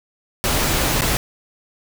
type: noise with dropouts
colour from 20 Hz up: pink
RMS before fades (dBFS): -19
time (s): 0.44-1.17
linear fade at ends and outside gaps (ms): 0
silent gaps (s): 1.009-1.019
effects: none